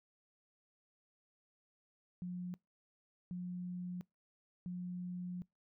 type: tone bursts at uneven times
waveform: sine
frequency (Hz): 179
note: F3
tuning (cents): +43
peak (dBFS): -39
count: 3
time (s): 2.22-2.54 / 3.31-4.01 / 4.66-5.42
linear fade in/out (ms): 0
effects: noise-tail reverb RT60 0.2 s tail -25 dB re dry